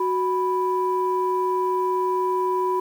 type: tone pair together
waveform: sine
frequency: 370 / 987.8 Hz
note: F#4 / B5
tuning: 0 / 0 cents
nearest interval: octave + perfect fourth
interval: 1700 cents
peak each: -22 dBFS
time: 0-2.8 s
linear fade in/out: 5 ms
effects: tanh soft clip ceiling -12 dBFS + 8-bit